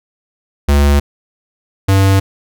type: tone pair in turn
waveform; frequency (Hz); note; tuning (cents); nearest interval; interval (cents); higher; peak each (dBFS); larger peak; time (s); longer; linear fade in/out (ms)
square; 71.4 / 97.09; D2 / G2; -48 / -16; perfect fourth; 532; second; -8; neither; 0.68-1 / 1.88-2.2; neither; 10
effects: none